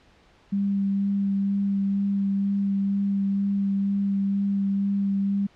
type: tone with vibrato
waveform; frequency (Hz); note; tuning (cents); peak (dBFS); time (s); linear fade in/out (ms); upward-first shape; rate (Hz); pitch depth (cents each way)
sine; 198.2; G3; +19; -21; 0.52-5.47; 10; sine; 2.1; 11
effects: pink hiss -57 dBFS RMS until 5.55 s + low-pass 4000 Hz 12 dB/octave